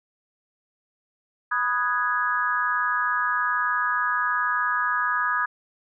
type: chord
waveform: sine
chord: G# minor seventh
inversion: first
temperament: equal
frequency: 987.8 / 1244.5 / 1480 / 1661.2 Hz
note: B5 / D#6 / F#6 / G#6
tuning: 0 / 0 / 0 / 0 cents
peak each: -29 / -25 / -31 / -25 dBFS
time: 1.51-5.46 s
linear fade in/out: 10 ms
effects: none